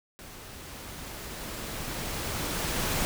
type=noise with level ramp; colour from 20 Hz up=pink; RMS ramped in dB=-46 to -28 dBFS; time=0.19-3.05 s; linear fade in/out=0 ms; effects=none